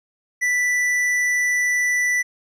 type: tone with tanh clipping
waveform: sine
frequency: 1975.5 Hz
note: B6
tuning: in tune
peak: -19 dBFS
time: 0.41-2.23 s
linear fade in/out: 20 ms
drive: 11 dB
effects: none